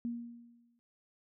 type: tone with exponential decay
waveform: sine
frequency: 236.3 Hz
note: A#3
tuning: 24 cents sharp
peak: -32 dBFS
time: 0.05-0.79 s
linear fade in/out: 0 ms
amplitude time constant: 160 ms
effects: none